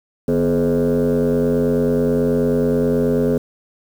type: tone with frequency modulation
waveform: sine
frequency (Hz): 336.2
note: E4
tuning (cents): +34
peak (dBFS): -12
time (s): 0.28-3.38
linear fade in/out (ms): 5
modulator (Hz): 89.3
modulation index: 2.1
effects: tanh soft clip ceiling -12 dBFS + 7-bit